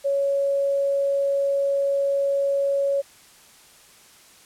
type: tone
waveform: sine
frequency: 557 Hz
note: C#5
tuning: 8 cents sharp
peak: -19 dBFS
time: 0.04-3.02 s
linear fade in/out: 20 ms
effects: white hiss -51 dBFS RMS until 4.45 s + low-pass 11000 Hz 12 dB/octave